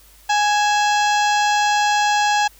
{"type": "harmonic tone with a mistuned harmonic", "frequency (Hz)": 830.6, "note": "G#5", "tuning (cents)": 0, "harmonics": [1, 2, 3, 4, 5, 6, 7, 8, 9], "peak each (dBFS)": [-16, -22, -26, -28, -30, -32, -33, -34, -35], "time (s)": [0.29, 2.48], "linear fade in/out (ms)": 10, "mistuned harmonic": 3, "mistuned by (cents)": 96, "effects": ["added 50 Hz sine -50 dBFS peak until 2.59 s", "white hiss -50 dBFS RMS until 2.59 s"]}